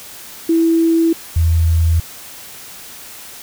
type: tone pair in turn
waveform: sine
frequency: 329.6 / 82.4 Hz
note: E4 / E2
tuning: 0 / 0 cents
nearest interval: 2 octaves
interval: 2400 cents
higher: first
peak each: -10 dBFS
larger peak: neither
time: 0.49-1.13 / 1.36-2 s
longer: neither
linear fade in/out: 5 ms
effects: white hiss -35 dBFS RMS until 3.42 s